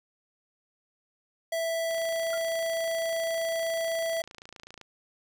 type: tone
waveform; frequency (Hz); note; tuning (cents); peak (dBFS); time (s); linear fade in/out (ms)
square; 659.3; E5; 0; -28; 1.52-4.22; 5
type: click train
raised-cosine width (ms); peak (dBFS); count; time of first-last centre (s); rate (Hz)
0.2; -28; 82; 1.91-4.813; 27.9
type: tone with exponential decay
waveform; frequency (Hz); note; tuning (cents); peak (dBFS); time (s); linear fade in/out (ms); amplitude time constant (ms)
sine; 1396.9; F6; 0; -32; 2.33-2.43; 1; 20
effects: none